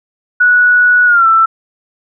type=tone with pitch glide; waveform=sine; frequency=1469 to 1331.6 Hz; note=F#6 to E6; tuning=-13 to +17 cents; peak=-5 dBFS; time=0.4-1.46 s; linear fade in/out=10 ms; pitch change=-170 cents; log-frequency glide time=1.06-1.27 s; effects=none